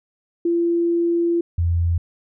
sine tone pair in turn, 340.8 / 85.2 Hz, F4 / F2, -42 / -42 cents, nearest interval 2 octaves, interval 2400 cents, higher first, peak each -16 dBFS, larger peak neither, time 0.45-1.41 / 1.58-1.98 s, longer first, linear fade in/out 5 ms, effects none

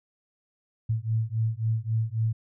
sine beating tone pair, 110 / 113.7 Hz, A2 / A#2, 0 / -43 cents, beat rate 3.7 Hz, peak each -27 dBFS, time 0.89-2.33 s, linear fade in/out 10 ms, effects none

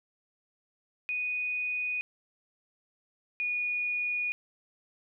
sine tone pair in turn, 2480 / 2454 Hz, D#7 / D#7, -6 / -25 cents, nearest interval unison, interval 19 cents, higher first, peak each -29 / -28 dBFS, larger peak second, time 1.09-2.01 / 3.4-4.32 s, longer neither, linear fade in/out 0 ms, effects none

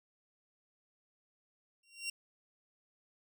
20% pulse tone with exponential growth, 2754 Hz, F7, 25 cents flat, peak -29 dBFS, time 1.83-2.1 s, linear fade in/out 5 ms, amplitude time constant 58 ms, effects none

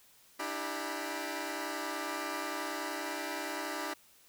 10% pulse tone cluster, 296.2 / 326.7 / 395.1 / 976 Hz, D4 / E4 / G4 / B5, +15 / -15 / +14 / -21 cents, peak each -31 / -32 / -33 / -39 dBFS, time 0.39-3.94 s, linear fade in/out 10 ms, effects white hiss -62 dBFS RMS until 4.28 s

